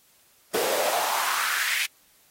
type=noise with high-pass filter sweep; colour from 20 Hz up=pink; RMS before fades=-26 dBFS; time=0.54-1.86 s; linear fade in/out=5 ms; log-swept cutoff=410 to 2300 Hz; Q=4; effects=white hiss -60 dBFS RMS until 2.3 s + AAC 48 kbps